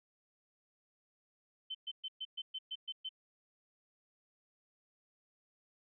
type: tone bursts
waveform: sine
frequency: 3073 Hz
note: G7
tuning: 35 cents flat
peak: -38 dBFS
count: 9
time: 1.7-3.092 s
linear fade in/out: 10 ms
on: 48 ms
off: 120 ms
effects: none